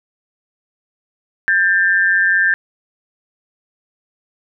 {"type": "tone pair together", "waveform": "sine", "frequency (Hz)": [1594, 1778.6], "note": ["G6", "A6"], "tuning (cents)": [28, 18], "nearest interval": "major second", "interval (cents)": 190, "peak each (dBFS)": -14, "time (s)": [1.48, 2.54], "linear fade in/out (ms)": 0, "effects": []}